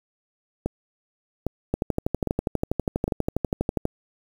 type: two click trains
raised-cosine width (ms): 2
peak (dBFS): -9 / -11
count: 27 / 4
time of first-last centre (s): 1.74-3.854 / 0.66-3.079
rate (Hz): 12.3 / 1.24
effects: 7-bit